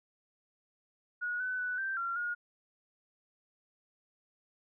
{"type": "tone with pitch steps", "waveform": "sine", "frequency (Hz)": [1454, 1506, 1487, 1565, 1375, 1434], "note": ["F#6", "F#6", "F#6", "G6", "F6", "F6"], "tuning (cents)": [-31, 30, 8, -3, -27, 45], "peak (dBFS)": -32, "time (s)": [1.21, 2.35], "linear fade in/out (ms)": 20, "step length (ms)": 190, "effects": []}